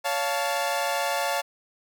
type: chord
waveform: sawtooth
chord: Db augmented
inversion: none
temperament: equal with one note detuned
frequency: 562.4 / 698.5 / 880 Hz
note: Db5 / F5 / A5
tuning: +25 / 0 / 0 cents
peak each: -25 dBFS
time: 0.04-1.42 s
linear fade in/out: 20 ms
effects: none